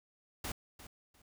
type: noise with echo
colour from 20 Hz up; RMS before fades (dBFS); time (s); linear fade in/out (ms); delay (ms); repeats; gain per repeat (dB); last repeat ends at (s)
pink; -39; 0.44-0.52; 5; 350; 2; -13; 1.22
effects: none